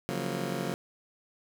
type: chord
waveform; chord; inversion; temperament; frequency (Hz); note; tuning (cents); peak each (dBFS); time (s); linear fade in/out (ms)
20% pulse; Gb major seventh; second; just; 138.75 / 173.43 / 185 / 231.2; Db3 / F3 / Gb3 / Bb3; +2 / -12 / 0 / -14; -32; 0.09-0.74; 0
effects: none